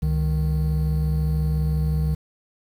triangle tone pair together, 69.07 / 154.9 Hz, C#2 / D#3, -6 / -7 cents, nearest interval octave + major second, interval 1399 cents, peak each -20 dBFS, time 0.02-2.15 s, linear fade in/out 10 ms, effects 8-bit

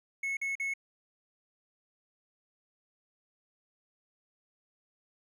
triangle tone bursts, 2192 Hz, C#7, 20 cents flat, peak -29 dBFS, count 3, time 0.23-0.738 s, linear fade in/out 5 ms, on 140 ms, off 44 ms, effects none

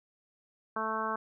harmonic tone, 220 Hz, A3, in tune, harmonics 1 / 2 / 3 / 4 / 5 / 6 / 7, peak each -41 / -40 / -40 / -38 / -34 / -38 / -40 dBFS, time 0.76-1.16 s, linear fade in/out 5 ms, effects none

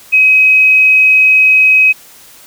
sine tone, 2536 Hz, D#7, 32 cents sharp, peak -4 dBFS, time 0.12-1.93 s, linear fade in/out 20 ms, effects white hiss -39 dBFS RMS until 2.46 s

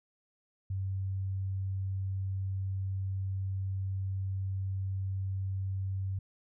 sine tone, 96 Hz, G2, 36 cents flat, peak -31 dBFS, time 0.7-6.19 s, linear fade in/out 5 ms, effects none

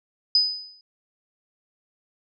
sine tone with exponential decay, 4997 Hz, D#8, 7 cents sharp, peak -13 dBFS, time 0.35-0.81 s, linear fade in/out 2 ms, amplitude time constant 99 ms, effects none

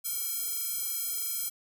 square tone with high-pass filter, 461.5 Hz, A#4, 17 cents flat, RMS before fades -33 dBFS, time 0.04-1.5 s, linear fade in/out 20 ms, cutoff 9600 Hz, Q 0.64, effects none

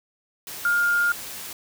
sine tone in noise, 1412 Hz, F6, 19 cents sharp, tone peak -18 dBFS, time 0.65-1.12 s, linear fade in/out 2 ms, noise white, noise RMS -36 dBFS, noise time 0.47-1.53 s, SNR +15 dB, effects none

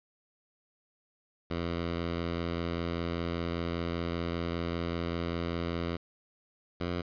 10% pulse tone pair in turn, 85.1 / 87.44 Hz, F2 / F2, -44 / +3 cents, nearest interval unison, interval 47 cents, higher second, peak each -23 dBFS, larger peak neither, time 1.5-5.97 / 6.8-7.02 s, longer first, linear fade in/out 10 ms, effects resampled to 11025 Hz + 10-bit

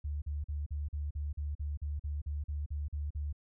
sine tone bursts, 73.42 Hz, D2, in tune, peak -33 dBFS, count 15, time 0.04-3.328 s, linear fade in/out 10 ms, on 180 ms, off 42 ms, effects none

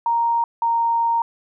sine tone pair in turn, 932.3 / 927.5 Hz, A#5 / A#5, 0 / -9 cents, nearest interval unison, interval 9 cents, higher first, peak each -16 dBFS, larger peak neither, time 0.06-0.44 / 0.62-1.22 s, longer second, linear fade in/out 2 ms, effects none

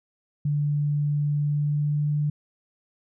sine tone with pitch glide, 146.6 to 148.22 Hz, D3 to D3, -3 to +16 cents, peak -21 dBFS, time 0.45-2.3 s, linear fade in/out 5 ms, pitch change +19 cents, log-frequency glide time 1.42-2.17 s, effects none

